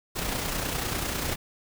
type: noise with amplitude modulation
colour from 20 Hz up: pink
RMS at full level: -28 dBFS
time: 0.15-1.36 s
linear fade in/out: 20 ms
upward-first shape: sine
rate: 30 Hz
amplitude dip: 45%
effects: none